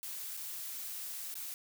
blue noise with dropouts, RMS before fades -42 dBFS, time 0.03-1.54 s, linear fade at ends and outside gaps 0 ms, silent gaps 0.368-0.373 / 1.341-1.354 s, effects none

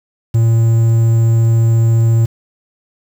triangle tone with quantisation, 114.3 Hz, A#2, 34 cents flat, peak -6 dBFS, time 0.34-2.26 s, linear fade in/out 10 ms, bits 6, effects none

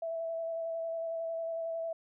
sine tone with vibrato, 659.3 Hz, E5, in tune, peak -33 dBFS, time 0.02-1.93 s, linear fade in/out 5 ms, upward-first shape square, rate 11 Hz, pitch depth 12 cents each way, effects none

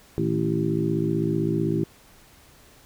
harmonic tone with a mistuned harmonic, 55.7 Hz, A1, 22 cents sharp, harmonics 2 / 3 / 4 / 5 / 6 / 7, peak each -31 / -26 / -30 / -32 / -26 / -29 dBFS, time 0.18-1.84 s, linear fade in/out 0 ms, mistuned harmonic 3, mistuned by -90 cents, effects pink hiss -53 dBFS RMS until 2.85 s

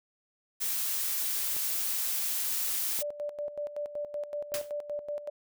blue noise, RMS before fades -31 dBFS, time 0.6-3.03 s, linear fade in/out 20 ms
clicks, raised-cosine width 1 ms, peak -30 dBFS, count 2, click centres 1.565 / 2.99 s
sine tone with tremolo, 587.3 Hz, D5, in tune, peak -31 dBFS, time 3.01-5.3 s, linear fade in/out 10 ms, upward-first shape square, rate 5.3 Hz, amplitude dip 70%
white noise with exponential decay, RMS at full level -31 dBFS, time 4.54-4.72 s, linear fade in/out 0 ms, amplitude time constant 39 ms
effects none

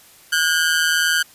sawtooth ring-modulated tone, 1529 Hz, G6, 44 cents flat, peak -9 dBFS, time 0.32-1.23 s, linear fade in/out 10 ms, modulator 81 Hz, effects white hiss -48 dBFS RMS until 1.34 s + resampled to 32000 Hz

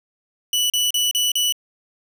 sawtooth tone bursts, 2960 Hz, F#7, in tune, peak -14 dBFS, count 5, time 0.53-1.524 s, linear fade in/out 2 ms, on 170 ms, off 36 ms, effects none

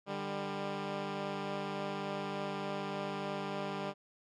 10% pulse tone pair together, 149.8 / 198.6 Hz, D3 / G3, +35 / +23 cents, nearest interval perfect fourth, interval 488 cents, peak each -33 / -29 dBFS, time 0.06-3.94 s, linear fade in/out 50 ms, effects low-pass 4000 Hz 12 dB/octave

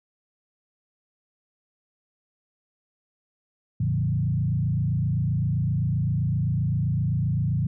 sine tone with frequency modulation, 130.81 Hz, C3, in tune, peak -21 dBFS, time 3.8-7.67 s, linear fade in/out 5 ms, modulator 27.7 Hz, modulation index 1.4, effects none

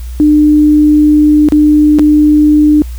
sine tone with dropouts, 300 Hz, D4, 37 cents sharp, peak -3 dBFS, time 0.2-2.82 s, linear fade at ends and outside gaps 0 ms, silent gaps 1.487-1.522 / 1.987-1.994 s, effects added 60 Hz sine -19 dBFS peak until 2.98 s + white hiss -39 dBFS RMS until 2.98 s

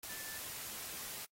sine tone in noise, 1760 Hz, A6, in tune, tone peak -51 dBFS, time 0.09-0.38 s, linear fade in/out 2 ms, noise white, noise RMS -45 dBFS, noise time 0.03-1.25 s, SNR -9 dB, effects noise-tail reverb RT60 0.1 s tail -22 dB re dry + AAC 48 kbps

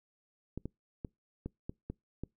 clicks, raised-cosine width 3 ms, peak -25 dBFS, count 7, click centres 0.576 / 0.656 / 1.048 / 1.46 / 1.695 / 1.9 / 2.236 s, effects noise-tail reverb RT60 0.2 s tail -26 dB re dry

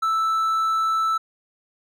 triangle tone, 1318.5 Hz, E6, in tune, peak -17 dBFS, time 0.02-1.18 s, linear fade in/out 10 ms, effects none

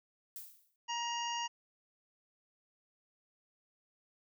violet noise with exponential decay, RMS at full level -43 dBFS, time 0.36-0.76 s, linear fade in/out 1 ms, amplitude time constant 86 ms
harmonic tone, 944 Hz, A#5, 22 cents sharp, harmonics 1 / 2 / 3 / 5 / 6 / 7, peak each -37 / -46 / -40 / -51 / -47 / -48 dBFS, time 0.88-1.48 s, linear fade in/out 20 ms
effects none

